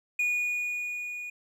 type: tone with level ramp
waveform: triangle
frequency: 2453 Hz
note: D#7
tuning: 25 cents flat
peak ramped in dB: -22 to -34 dBFS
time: 0.19-1.3 s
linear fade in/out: 5 ms
effects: none